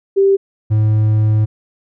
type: tone pair in turn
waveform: sine / triangle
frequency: 392 / 107.74 Hz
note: G4 / A2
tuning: 0 / -36 cents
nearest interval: octave + minor seventh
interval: 2236 cents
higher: first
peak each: -8 dBFS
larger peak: neither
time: 0.16-0.37 / 0.7-1.46 s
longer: second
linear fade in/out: 20 ms
effects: none